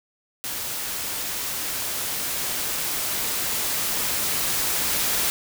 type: noise with level ramp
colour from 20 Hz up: white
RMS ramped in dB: -30 to -23 dBFS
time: 0.44-5.3 s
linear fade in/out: 0 ms
effects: none